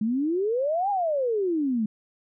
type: exponential two-way sweep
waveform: sine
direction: up then down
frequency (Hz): 207.7 to 830.6 to 207.7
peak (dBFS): -22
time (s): 0.01-1.86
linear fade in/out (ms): 5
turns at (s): 0.9
effects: none